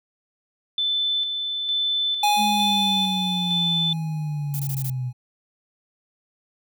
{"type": "tone with tremolo", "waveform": "sine", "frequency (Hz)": 3520, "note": "A7", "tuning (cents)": 0, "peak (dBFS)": -20, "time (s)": [0.78, 3.93], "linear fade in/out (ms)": 2, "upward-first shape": "square", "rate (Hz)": 1.1, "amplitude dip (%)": 40}
{"type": "tone with exponential decay", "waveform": "square", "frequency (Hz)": 830.6, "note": "G#5", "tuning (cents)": 0, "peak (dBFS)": -17, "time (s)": [2.23, 5.13], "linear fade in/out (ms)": 5, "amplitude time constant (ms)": 630}
{"type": "linear sweep", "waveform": "sine", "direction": "down", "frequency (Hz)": [212.4, 123.47], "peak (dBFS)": -24, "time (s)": [2.36, 5.13], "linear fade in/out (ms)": 50}
{"type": "noise bursts", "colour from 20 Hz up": "violet", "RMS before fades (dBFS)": -32, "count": 5, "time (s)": [4.54, 4.898], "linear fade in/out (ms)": 0, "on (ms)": 54, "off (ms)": 22}
{"effects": []}